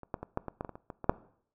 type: clicks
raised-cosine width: 1 ms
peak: -30 / -18 / -24 / -16 / -22 / -20 / -24 / -27 / -30 / -26 / -24 / -7 dBFS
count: 12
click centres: 0.033 / 0.142 / 0.23 / 0.374 / 0.483 / 0.609 / 0.648 / 0.693 / 0.755 / 0.902 / 1.043 / 1.095 s
effects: noise-tail reverb RT60 0.6 s tail -20 dB re dry